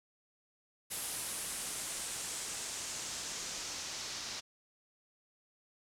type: noise with low-pass filter sweep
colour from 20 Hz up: white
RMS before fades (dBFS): -41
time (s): 0.9-4.41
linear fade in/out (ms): 20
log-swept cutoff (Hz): 11000 to 5400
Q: 1.9
effects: none